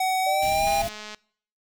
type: tone with pitch glide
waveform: square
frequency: 751 to 804.9 Hz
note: F#5 to G5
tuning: +26 to +46 cents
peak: -22 dBFS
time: 0-0.82 s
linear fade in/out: 5 ms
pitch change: +120 cents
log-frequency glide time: 0.21-0.66 s
type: linear sweep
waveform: sine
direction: up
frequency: 587.3 to 679 Hz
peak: -26 dBFS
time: 0.26-0.88 s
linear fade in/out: 10 ms
type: band-stop noise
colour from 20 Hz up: pink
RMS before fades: -35 dBFS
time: 0.42-0.89 s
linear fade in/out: 2 ms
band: 260 to 2100 Hz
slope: 24 dB/octave
type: click train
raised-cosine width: 0.2 ms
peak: -21 dBFS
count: 102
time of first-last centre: 0.67-1.146 s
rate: 212 Hz
effects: noise-tail reverb RT60 0.6 s tail -24 dB re dry